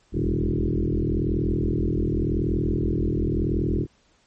sine tone with frequency modulation, 119.8 Hz, A#2, 48 cents sharp, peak -20 dBFS, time 0.12-3.87 s, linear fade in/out 50 ms, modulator 40.9 Hz, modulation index 6.4, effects pink hiss -62 dBFS RMS until 4.26 s + MP3 32 kbps

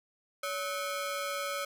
sawtooth ring-modulated tone, 925 Hz, A#5, 14 cents flat, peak -26 dBFS, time 0.43-1.65 s, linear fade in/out 5 ms, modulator 359 Hz, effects none

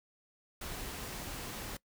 pink noise, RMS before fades -42 dBFS, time 0.61-1.77 s, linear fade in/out 5 ms, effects noise-tail reverb RT60 0.1 s tail -21 dB re dry

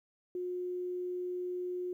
sine tone, 360 Hz, F#4, 47 cents flat, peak -34 dBFS, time 0.35-1.93 s, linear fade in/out 2 ms, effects 12-bit

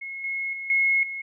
sine tone with level steps, 2170 Hz, C#7, 37 cents flat, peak -32 / -26 / -31 / -18 / -30 dBFS, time 0.01-1.22 s, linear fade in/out 10 ms, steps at 0.24 / 0.53 / 0.7 / 1.03 s, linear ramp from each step 2 ms, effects none

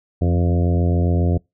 harmonic tone with a mistuned harmonic, 87.31 Hz, F2, in tune, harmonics 1 / 2 / 3 / 4 / 5 / 6 / 7 / 8, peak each -16 / -22 / -26 / -28 / -30 / -32 / -33 / -34 dBFS, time 0.21-1.38 s, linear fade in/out 10 ms, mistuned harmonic 2, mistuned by -46 cents, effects noise-tail reverb RT60 0.2 s tail -25 dB re dry

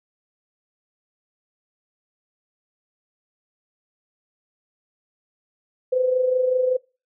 sine tone with amplitude modulation, 509 Hz, C5, 48 cents flat, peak -15 dBFS, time 5.92-6.77 s, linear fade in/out 10 ms, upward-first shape sine, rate 25.3 Hz, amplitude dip 55%, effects noise-tail reverb RT60 0.3 s tail -24 dB re dry

